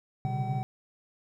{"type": "tone cluster", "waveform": "triangle", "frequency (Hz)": [123.4, 135.4, 142.5, 195.3, 761], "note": ["B2", "C#3", "C#3", "G3", "F#5"], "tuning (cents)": [-1, -40, 48, -6, 48], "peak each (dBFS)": [-30, -33, -33, -37, -33], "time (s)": [0.25, 0.63], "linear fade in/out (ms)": 0, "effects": []}